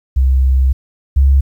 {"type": "tone pair in turn", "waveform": "sine", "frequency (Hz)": [65.6, 68.23], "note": ["C2", "C#2"], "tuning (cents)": [5, -27], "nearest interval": "minor second", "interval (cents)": 68, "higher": "second", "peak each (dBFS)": [-8, -6], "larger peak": "second", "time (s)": [[0.16, 0.73], [1.16, 1.41]], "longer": "first", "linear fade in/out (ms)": 10, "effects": ["8-bit"]}